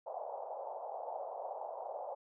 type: band-pass noise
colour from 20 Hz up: pink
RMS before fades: -43 dBFS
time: 0.06-2.15 s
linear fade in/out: 10 ms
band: 550 to 860 Hz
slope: 48 dB/octave
effects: none